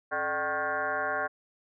sine tone with frequency modulation, 1091 Hz, C#6, 28 cents flat, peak -27 dBFS, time 0.11-1.28 s, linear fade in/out 20 ms, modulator 164 Hz, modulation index 3.7, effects none

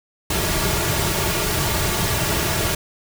pink noise with comb filter, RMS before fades -21 dBFS, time 0.3-2.75 s, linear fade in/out 5 ms, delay 3.9 ms, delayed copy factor -0.65, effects none

